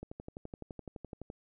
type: click train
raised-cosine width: 2 ms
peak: -29 dBFS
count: 16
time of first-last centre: 0.03-1.301 s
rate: 11.8 Hz
effects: none